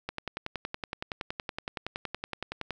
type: click train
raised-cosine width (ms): 0.3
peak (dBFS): -17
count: 29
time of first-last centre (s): 0.09-2.707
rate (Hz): 10.7
effects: none